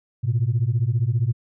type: beating tone pair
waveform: sine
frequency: 110 / 125 Hz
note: A2 / B2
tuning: 0 / +21 cents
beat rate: 15 Hz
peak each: -20 dBFS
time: 0.23-1.33 s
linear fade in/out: 20 ms
effects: tanh soft clip ceiling -13 dBFS